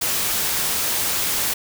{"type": "noise", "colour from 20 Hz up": "white", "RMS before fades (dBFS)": -22, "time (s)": [0.01, 1.54], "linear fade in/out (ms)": 10, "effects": []}